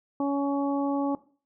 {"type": "harmonic tone", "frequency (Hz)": 280.5, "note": "C#4", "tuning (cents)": 21, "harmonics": [1, 2, 3, 4], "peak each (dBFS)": [-25, -32, -33, -37], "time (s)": [0.2, 1.15], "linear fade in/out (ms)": 2, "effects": ["noise-tail reverb RT60 0.4 s tail -17 dB re dry"]}